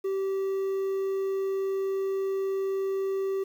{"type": "tone with quantisation", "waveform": "triangle", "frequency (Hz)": 387.4, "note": "G4", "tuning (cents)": -20, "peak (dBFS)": -24, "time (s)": [0.04, 3.44], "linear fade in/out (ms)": 10, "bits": 9, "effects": []}